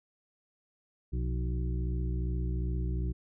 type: harmonic tone with a mistuned harmonic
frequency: 62.6 Hz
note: B1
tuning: 24 cents sharp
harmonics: 1 / 2 / 3 / 5 / 6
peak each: -30 / -36 / -40 / -44 / -46 dBFS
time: 1.12-3.13 s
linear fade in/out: 20 ms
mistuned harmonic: 3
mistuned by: -75 cents
effects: none